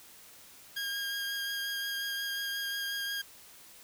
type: tone with vibrato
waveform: 20% pulse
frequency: 1621 Hz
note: G#6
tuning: 42 cents flat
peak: -28 dBFS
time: 0.76-3.22 s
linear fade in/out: 10 ms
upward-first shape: triangle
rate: 5.6 Hz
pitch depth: 14 cents each way
effects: white hiss -54 dBFS RMS until 3.83 s